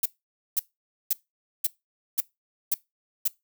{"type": "noise bursts", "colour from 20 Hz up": "violet", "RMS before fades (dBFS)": -23, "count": 7, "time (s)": [0.03, 3.279], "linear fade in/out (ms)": 5, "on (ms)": 27, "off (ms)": 510, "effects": ["noise-tail reverb RT60 0.2 s tail -21 dB re dry"]}